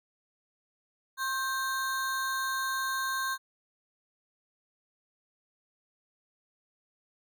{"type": "ring-modulated tone", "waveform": "square", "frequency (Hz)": 1318.5, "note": "E6", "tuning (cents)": 0, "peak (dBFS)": -27, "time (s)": [1.17, 3.38], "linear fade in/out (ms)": 50, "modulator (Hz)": 250, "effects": []}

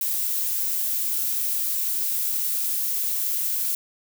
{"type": "noise", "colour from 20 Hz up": "violet", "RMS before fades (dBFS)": -25, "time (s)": [0.01, 3.75], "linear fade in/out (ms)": 2, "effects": []}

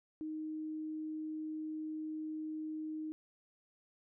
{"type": "tone", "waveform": "sine", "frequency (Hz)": 311.3, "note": "D#4", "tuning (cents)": 1, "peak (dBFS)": -38, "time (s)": [0.21, 3.12], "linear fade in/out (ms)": 0, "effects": []}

